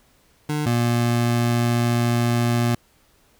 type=tone pair in turn; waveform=25% pulse; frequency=150 / 119.06 Hz; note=D3 / A#2; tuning=+37 / +37 cents; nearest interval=major third; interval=400 cents; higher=first; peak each=-18 / -14 dBFS; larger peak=second; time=0.49-0.66 / 0.66-2.75 s; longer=second; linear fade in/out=5 ms; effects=pink hiss -59 dBFS RMS until 3.39 s